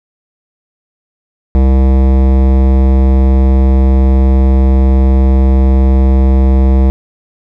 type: tone with hard clipping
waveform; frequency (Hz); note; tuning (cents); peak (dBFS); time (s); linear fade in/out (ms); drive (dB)
sine; 65.8; C2; +10; -7; 1.55-6.9; 0; 17
effects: none